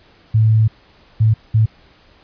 sine tone bursts at uneven times, 110 Hz, A2, in tune, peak -9 dBFS, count 3, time 0.34-0.68 / 1.2-1.34 / 1.54-1.66 s, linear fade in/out 10 ms, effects pink hiss -50 dBFS RMS until 2.23 s + resampled to 11025 Hz

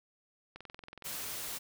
click train, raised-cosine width 0.3 ms, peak -31 dBFS, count 13, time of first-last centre 0.56-1.116 s, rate 21.6 Hz
white noise, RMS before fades -40 dBFS, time 1.04-1.59 s, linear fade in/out 20 ms
effects none

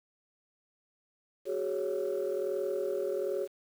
sine chord, F# suspended second, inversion none, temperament equal with one note detuned, 374.1 / 415.3 / 554.4 Hz, F#4 / G#4 / C#5, +19 / 0 / 0 cents, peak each -33 dBFS, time 1.45-3.48 s, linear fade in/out 50 ms, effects tanh soft clip ceiling -24 dBFS + 9-bit

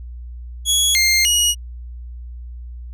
20% pulse tone with pitch steps, 3350 / 2111 / 2898 Hz, G#7 / C7 / F#7, +14 / +15 / -37 cents, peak -8 dBFS, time 0.65-1.55 s, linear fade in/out 50 ms, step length 300 ms, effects added 60 Hz sine -30 dBFS peak until 2.93 s

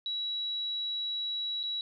sine tone with dropouts, 3900 Hz, B7, 23 cents flat, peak -31 dBFS, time 0.06-1.81 s, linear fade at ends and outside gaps 1 ms, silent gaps 1.631-1.636 s, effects none

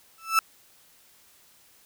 35% pulse tone with exponential growth, 1318.5 Hz, E6, in tune, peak -13 dBFS, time 0.18-0.39 s, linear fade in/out 1 ms, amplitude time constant 44 ms, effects white hiss -58 dBFS RMS until 1.85 s

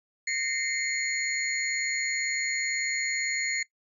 sine tone cluster, 1837 / 2079 / 2217 / 4306 / 6830 Hz, A#6 / C7 / C#7 / C8 / G#8, -26 / -12 / 0 / +49 / +48 cents, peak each -35 / -30 / -37 / -36 / -34 dBFS, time 0.27-3.63 s, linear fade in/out 5 ms, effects noise-tail reverb RT60 0.1 s tail -20 dB re dry

